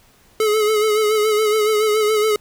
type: tone with vibrato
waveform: square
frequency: 428.2 Hz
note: A4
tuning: 47 cents flat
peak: -15 dBFS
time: 0.4-2.36 s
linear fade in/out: 2 ms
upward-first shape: sine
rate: 7.1 Hz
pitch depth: 44 cents each way
effects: pink hiss -53 dBFS RMS until 2.4 s